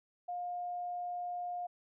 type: tone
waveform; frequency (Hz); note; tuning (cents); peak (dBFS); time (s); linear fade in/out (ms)
sine; 710; F5; +28; -36; 0.28-1.67; 10
effects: none